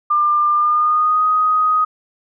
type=tone with pitch glide; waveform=sine; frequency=1196 to 1251.1 Hz; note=D6 to D#6; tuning=+31 to +9 cents; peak=-12 dBFS; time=0.1-1.85 s; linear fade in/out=10 ms; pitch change=+78 cents; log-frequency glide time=0.53-1.25 s; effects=none